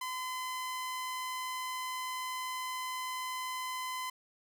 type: tone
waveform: sawtooth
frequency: 1021 Hz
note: C6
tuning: 43 cents flat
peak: -32 dBFS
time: 0.01-4.1 s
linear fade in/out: 5 ms
effects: none